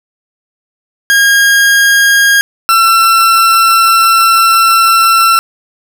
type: tone pair in turn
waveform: 40% pulse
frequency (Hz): 1628 / 1347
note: G#6 / E6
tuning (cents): -35 / +37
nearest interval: minor third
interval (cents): 328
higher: first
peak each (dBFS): -4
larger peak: neither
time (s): 1.1-2.41 / 2.69-5.39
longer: second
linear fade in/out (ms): 0
effects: none